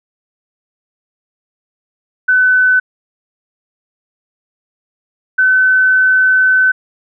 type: tone pair in turn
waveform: sine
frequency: 1508 / 1517.6 Hz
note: F#6 / F#6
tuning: +32 / +43 cents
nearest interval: unison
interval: 11 cents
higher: second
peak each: -7 dBFS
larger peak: neither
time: 2.28-2.8 / 5.38-6.72 s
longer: second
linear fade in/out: 10 ms
effects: none